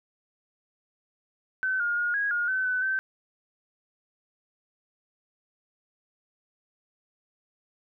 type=tone with pitch steps; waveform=sine; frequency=1525 / 1421 / 1432 / 1649 / 1428 / 1525 / 1504 / 1546 Hz; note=G6 / F6 / F6 / G#6 / F6 / G6 / F#6 / G6; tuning=-48 / +30 / +43 / -13 / +38 / -48 / +28 / -24 cents; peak=-24 dBFS; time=1.63-2.99 s; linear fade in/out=0 ms; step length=170 ms; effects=none